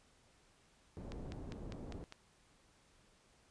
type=low-pass noise; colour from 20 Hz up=pink; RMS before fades=-47 dBFS; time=0.97-2.04 s; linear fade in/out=0 ms; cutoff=490 Hz; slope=12 dB/octave
type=click train; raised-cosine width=0.2 ms; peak=-31 dBFS; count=6; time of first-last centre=1.12-2.124 s; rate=4.98 Hz
effects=pink hiss -69 dBFS RMS until 3.5 s + resampled to 22050 Hz